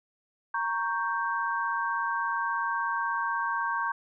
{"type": "chord", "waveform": "sine", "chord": "G diminished", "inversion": "first", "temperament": "equal", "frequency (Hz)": [932.3, 1108.7, 1568], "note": ["Bb5", "Db6", "G6"], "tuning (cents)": [0, 0, 0], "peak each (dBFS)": -31, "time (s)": [0.54, 3.92], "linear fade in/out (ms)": 5, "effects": []}